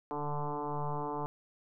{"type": "tone with frequency modulation", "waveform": "sine", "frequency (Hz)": 440, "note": "A4", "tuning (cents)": 0, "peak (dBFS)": -32, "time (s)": [0.11, 1.26], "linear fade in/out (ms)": 0, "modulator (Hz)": 147, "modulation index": 4.3, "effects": []}